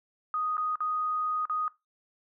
sine tone with dropouts, 1244.5 Hz, D#6, in tune, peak -27 dBFS, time 0.34-1.68 s, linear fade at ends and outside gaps 1 ms, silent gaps 0.569-0.579 / 0.756-0.805 / 1.454-1.497 s, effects noise-tail reverb RT60 0.2 s tail -19 dB re dry

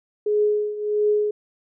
sine tone with tremolo, 419.5 Hz, G#4, 17 cents sharp, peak -15 dBFS, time 0.26-1.31 s, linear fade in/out 5 ms, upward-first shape triangle, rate 1.5 Hz, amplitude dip 80%, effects none

